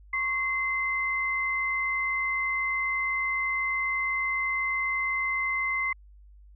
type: tone pair together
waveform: sine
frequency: 1095 / 2067 Hz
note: C#6 / C7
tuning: -22 / -22 cents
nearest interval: major seventh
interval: 1100 cents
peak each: -32 / -26 dBFS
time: 0.13-5.93 s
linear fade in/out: 5 ms
effects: added 50 Hz sine -49 dBFS peak until 6.55 s